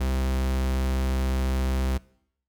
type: tone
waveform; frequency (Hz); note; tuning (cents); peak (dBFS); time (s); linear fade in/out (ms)
45% pulse; 65.3; C2; -3; -23; 0-1.98; 10
effects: noise-tail reverb RT60 0.7 s tail -22 dB re dry